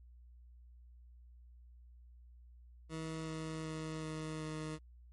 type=tone with pitch steps; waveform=20% pulse; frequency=160 / 158.89 / 157.8 / 156.71 / 155.62 Hz; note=D#3 / D#3 / D#3 / D#3 / D#3; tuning=+49 / +37 / +25 / +13 / +1 cents; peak=-35 dBFS; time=2.89-4.79 s; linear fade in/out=50 ms; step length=380 ms; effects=added 60 Hz sine -55 dBFS peak until 5.12 s + MP3 48 kbps